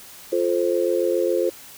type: chord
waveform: sine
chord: F major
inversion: none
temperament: just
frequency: 349.2 / 436.5 / 523.8 Hz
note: F4 / A4 / C5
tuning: 0 / -14 / +2 cents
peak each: -22 / -24 / -22 dBFS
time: 0.32-1.5 s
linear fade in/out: 10 ms
effects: white hiss -43 dBFS RMS until 1.77 s